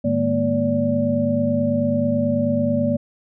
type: tone cluster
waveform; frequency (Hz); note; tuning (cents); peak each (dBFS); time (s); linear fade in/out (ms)
sine; 106.8 / 153.3 / 208.5 / 237.7 / 577; G#2 / D#3 / G#3 / A#3 / D5; +49 / -25 / +7 / +34 / -31; -27 / -28 / -26 / -20 / -22; 0.04-2.97; 10
effects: none